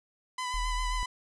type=tone with vibrato; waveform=sawtooth; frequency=1004 Hz; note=B5; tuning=28 cents sharp; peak=-28 dBFS; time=0.38-1.06 s; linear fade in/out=5 ms; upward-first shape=sine; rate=7.5 Hz; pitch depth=24 cents each way
type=tone; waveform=sine; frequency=40.62 Hz; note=E1; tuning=25 cents flat; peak=-30 dBFS; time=0.54-1.03 s; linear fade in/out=0 ms
effects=resampled to 22050 Hz